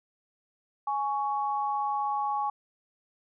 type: tone pair together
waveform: sine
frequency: 833.7 / 1115 Hz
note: G#5 / C#6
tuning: +6 / +10 cents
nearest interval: perfect fourth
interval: 504 cents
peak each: -28 / -31 dBFS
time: 0.87-2.5 s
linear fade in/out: 5 ms
effects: none